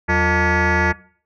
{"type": "tone with frequency modulation", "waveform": "sine", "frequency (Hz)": 886, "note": "A5", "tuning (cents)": 12, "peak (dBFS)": -12, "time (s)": [0.08, 0.93], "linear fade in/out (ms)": 20, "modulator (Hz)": 268, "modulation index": 4.3, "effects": ["noise-tail reverb RT60 0.5 s tail -22 dB re dry", "tanh soft clip ceiling -12 dBFS"]}